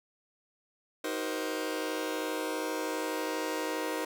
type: chord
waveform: sawtooth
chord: C half-diminished seventh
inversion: first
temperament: just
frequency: 314 / 376.7 / 470.9 / 523.3 Hz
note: Eb4 / Gb4 / Bb4 / C5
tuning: +16 / +31 / +18 / 0 cents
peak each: -32 / -36 / -33 / -34 dBFS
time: 1.04-4.05 s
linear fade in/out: 5 ms
effects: none